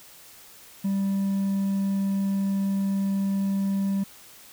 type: tone with hard clipping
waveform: triangle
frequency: 196 Hz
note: G3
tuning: in tune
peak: -23 dBFS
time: 0.84-4.04 s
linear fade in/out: 10 ms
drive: 5 dB
effects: white hiss -49 dBFS RMS until 4.52 s